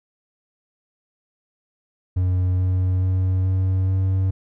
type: tone with pitch steps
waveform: triangle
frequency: 91.4 / 92.25 / 93.11 / 93.97 / 94.84 Hz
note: F#2 / F#2 / F#2 / F#2 / F#2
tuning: -21 / -5 / +11 / +27 / +43 cents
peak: -15 dBFS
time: 2.16-4.31 s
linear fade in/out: 10 ms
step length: 430 ms
effects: none